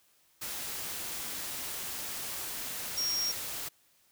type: tone in noise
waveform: sine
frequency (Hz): 5588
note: F8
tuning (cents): 0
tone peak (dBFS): -29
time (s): 2.97-3.32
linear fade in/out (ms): 10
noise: white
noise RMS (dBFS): -38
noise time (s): 0.41-3.69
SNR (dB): +6
effects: white hiss -67 dBFS RMS until 4.11 s